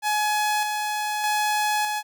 sawtooth tone with tremolo, 844 Hz, G#5, 28 cents sharp, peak -17 dBFS, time 0.02-2.03 s, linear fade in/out 50 ms, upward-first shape square, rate 0.82 Hz, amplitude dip 35%, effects none

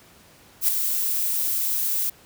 violet noise with ADSR envelope, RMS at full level -17 dBFS, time 0.61-2.1 s, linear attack 74 ms, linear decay 5 ms, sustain -7 dB, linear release 9 ms, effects pink hiss -52 dBFS RMS until 2.25 s + high-pass 60 Hz 12 dB/octave

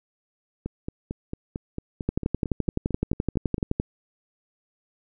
two click trains, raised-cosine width 3 ms, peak -10 / -17 dBFS, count 21 / 14, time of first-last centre 2.09-3.799 / 0.66-3.581 s, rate 11.7 / 4.45 Hz, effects none

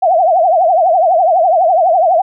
sine tone with vibrato, 698.5 Hz, F5, in tune, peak -7 dBFS, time 0.02-2.22 s, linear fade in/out 10 ms, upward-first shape triangle, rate 12 Hz, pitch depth 210 cents each way, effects none

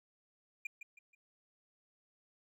triangle tone with echo, 2411 Hz, D7, 45 cents sharp, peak -35 dBFS, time 0.65-0.67 s, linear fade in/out 5 ms, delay 160 ms, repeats 3, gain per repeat -9 dB, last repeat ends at 1.15 s, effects none

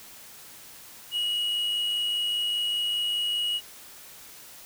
triangle tone with amplitude modulation, 2900 Hz, F#7, 35 cents flat, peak -22 dBFS, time 1.11-3.61 s, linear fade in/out 50 ms, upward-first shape sine, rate 105 Hz, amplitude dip 30%, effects white hiss -47 dBFS RMS until 4.65 s

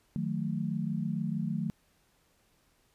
sine chord, D# diminished, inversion none, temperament equal with one note detuned, 155.56 / 182.13 / 220 Hz, D#3 / F#3 / A3, 0 / -27 / 0 cents, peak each -34 dBFS, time 0.16-1.7 s, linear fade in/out 0 ms, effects pink hiss -69 dBFS RMS until 2.94 s + resampled to 32000 Hz

